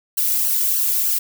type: noise with flanger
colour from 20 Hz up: violet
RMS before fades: -19 dBFS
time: 0.17-1.19 s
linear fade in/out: 10 ms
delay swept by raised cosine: 0.68 to 2.08 ms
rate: 3.3 Hz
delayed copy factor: +0.95
effects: none